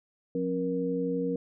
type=tone cluster; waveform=sine; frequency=178.1 / 269.9 / 471.4 Hz; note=F3 / C#4 / A#4; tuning=+34 / -46 / +19 cents; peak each=-33 / -31 / -30 dBFS; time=0.35-1.36 s; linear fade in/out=2 ms; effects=none